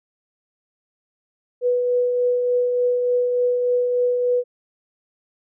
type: tone with tremolo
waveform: sine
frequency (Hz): 492.1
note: B4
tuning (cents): -6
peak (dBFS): -15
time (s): 1.61-4.44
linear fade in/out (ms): 50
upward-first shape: triangle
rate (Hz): 3.4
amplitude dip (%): 35
effects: none